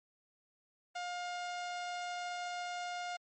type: tone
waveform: sawtooth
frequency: 710 Hz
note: F5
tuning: 28 cents sharp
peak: -34 dBFS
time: 0.95-3.17 s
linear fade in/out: 10 ms
effects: low-pass 8000 Hz 12 dB/octave + MP3 32 kbps